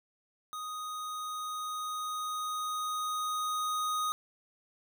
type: tone with level ramp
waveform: square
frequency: 1245 Hz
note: D#6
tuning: 1 cent sharp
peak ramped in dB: -38 to -30 dBFS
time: 0.53-4.12 s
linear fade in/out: 0 ms
effects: none